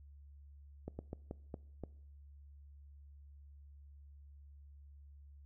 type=slowing click train; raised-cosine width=2 ms; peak=-29 dBFS; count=6; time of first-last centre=0.88-1.837 s; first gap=110 ms; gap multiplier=1.28; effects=noise-tail reverb RT60 0.7 s tail -22 dB re dry + added 71 Hz sine -54 dBFS peak until 5.45 s